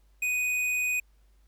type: tone with tanh clipping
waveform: sine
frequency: 2489 Hz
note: D#7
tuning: in tune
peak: -27 dBFS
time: 0.22-1 s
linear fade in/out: 5 ms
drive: 13 dB
effects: added 50 Hz sine -58 dBFS peak until 1.47 s + pink hiss -72 dBFS RMS until 1.47 s